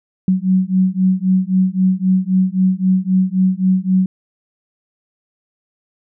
sine beating tone pair, 185 / 188.8 Hz, F#3 / F#3, 0 / +35 cents, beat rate 3.8 Hz, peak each -15 dBFS, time 0.28-4.06 s, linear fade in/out 2 ms, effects none

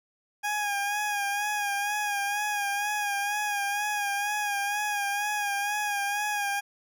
20% pulse tone with vibrato, 820 Hz, G#5, 22 cents flat, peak -22 dBFS, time 0.43-6.61 s, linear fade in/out 20 ms, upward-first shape sine, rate 2.1 Hz, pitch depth 41 cents each way, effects none

